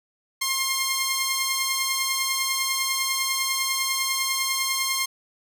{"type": "tone pair together", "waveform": "10% pulse", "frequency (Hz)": [1065, 2120], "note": ["C6", "C7"], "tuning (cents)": [30, 22], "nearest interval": "octave", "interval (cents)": 1192, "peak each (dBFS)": -17, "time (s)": [0.41, 5.06], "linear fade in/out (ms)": 10, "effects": []}